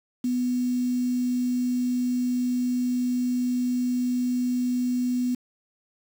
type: tone with quantisation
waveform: sine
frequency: 248.1 Hz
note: B3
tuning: 8 cents sharp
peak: -22 dBFS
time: 0.24-5.35 s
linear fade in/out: 5 ms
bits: 7
effects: none